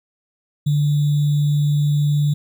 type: tone with sample-and-hold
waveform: sine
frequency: 146.83 Hz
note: D3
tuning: in tune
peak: -14 dBFS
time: 0.66-2.34 s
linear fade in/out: 10 ms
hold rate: 3675 Hz
effects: none